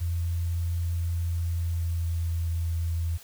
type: tone with pitch glide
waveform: sine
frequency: 85.1 to 83.3 Hz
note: F2 to E2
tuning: -44 to +19 cents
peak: -25 dBFS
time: 0-3.18 s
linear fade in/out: 20 ms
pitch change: -37 cents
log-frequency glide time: 1.22-2.52 s
effects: white hiss -50 dBFS RMS until 3.23 s